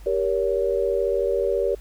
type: chord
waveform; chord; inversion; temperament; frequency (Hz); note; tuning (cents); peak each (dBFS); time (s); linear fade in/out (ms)
sine; G diminished; none; just; 392 / 470.4 / 564.5; G4 / Bb4 / Db5; 0 / +16 / +31; -24; 0.06-1.75; 5
effects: added 50 Hz sine -39 dBFS peak until 1.8 s + pink hiss -53 dBFS RMS until 1.8 s